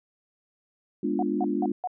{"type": "chord", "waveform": "sine", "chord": "G# diminished seventh", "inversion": "none", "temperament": "equal with one note detuned", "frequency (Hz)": [207.7, 245.8, 293.7, 349.2], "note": ["G#3", "B3", "D4", "F4"], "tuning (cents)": [0, -8, 0, 0], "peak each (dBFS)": [-30, -31, -28, -30], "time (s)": [1.03, 1.72], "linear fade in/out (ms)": 5}
{"type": "tone bursts", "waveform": "sine", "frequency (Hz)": 731, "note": "F#5", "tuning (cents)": -21, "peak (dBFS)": -26, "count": 4, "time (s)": [1.19, 1.874], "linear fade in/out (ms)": 2, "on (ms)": 36, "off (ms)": 180}
{"effects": []}